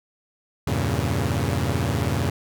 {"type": "chord", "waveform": "sawtooth", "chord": "E diminished seventh", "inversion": "none", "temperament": "equal", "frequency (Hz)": [82.41, 98, 116.54, 138.59], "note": ["E2", "G2", "Bb2", "Db3"], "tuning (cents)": [0, 0, 0, 0], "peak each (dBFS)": -23, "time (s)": [0.67, 2.3], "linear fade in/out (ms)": 5, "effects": []}